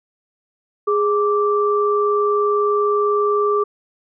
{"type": "tone pair together", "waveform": "sine", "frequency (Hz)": [414, 1171], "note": ["G#4", "D6"], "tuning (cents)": [-5, -5], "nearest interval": "octave + tritone", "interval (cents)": 1800, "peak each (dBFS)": [-16, -19], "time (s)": [0.87, 3.64], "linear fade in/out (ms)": 10, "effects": []}